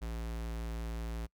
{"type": "tone", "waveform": "square", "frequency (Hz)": 56.6, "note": "A1", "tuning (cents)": 50, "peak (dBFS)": -37, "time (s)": [0.01, 1.27], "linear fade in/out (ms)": 20, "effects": ["noise-tail reverb RT60 0.1 s tail -25 dB re dry"]}